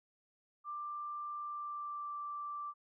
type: tone with pitch glide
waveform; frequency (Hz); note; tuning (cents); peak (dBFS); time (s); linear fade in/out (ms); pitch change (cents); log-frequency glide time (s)
sine; 1183 to 1172.1; D6 to D6; +12 to -4; -39; 0.64-2.74; 50; -16; 1.39-2.15
effects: none